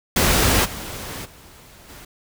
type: noise with level steps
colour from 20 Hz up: pink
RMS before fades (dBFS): -17 / -32 / -46 / -41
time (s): 0.16-2.05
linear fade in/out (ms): 5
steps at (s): 0.64 / 1.24 / 1.88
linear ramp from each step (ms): 20
effects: none